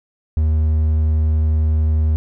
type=tone; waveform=triangle; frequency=77.78 Hz; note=D#2; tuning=in tune; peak=-11 dBFS; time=0.37-2.16 s; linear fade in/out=0 ms; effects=none